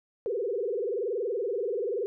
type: tone with frequency modulation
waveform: sine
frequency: 439.5 Hz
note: A4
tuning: 2 cents flat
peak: -27 dBFS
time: 0.26-2.06 s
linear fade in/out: 0 ms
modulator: 21 Hz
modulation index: 2.9
effects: none